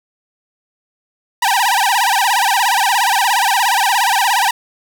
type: tone with vibrato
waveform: sawtooth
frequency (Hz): 870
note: A5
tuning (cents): -20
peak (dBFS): -8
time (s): 1.42-4.51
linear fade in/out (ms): 5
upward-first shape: sine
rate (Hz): 17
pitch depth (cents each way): 220
effects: 7-bit